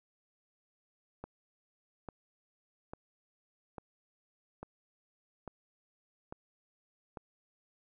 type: click train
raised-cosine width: 1 ms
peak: -28 dBFS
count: 8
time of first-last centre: 1.24-7.172 s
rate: 1.18 Hz
effects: none